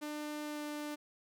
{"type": "tone with pitch glide", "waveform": "sawtooth", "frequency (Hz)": [299.2, 297.1], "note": ["D4", "D4"], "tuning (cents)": [32, 20], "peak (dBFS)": -35, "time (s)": [0.01, 0.96], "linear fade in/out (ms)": 20, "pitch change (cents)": -12, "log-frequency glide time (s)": [0.46, 0.64], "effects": []}